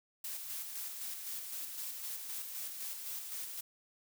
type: noise with tremolo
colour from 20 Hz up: blue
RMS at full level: -41 dBFS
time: 0.24-3.61 s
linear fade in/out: 5 ms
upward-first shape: square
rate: 3.9 Hz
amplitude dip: 35%
effects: none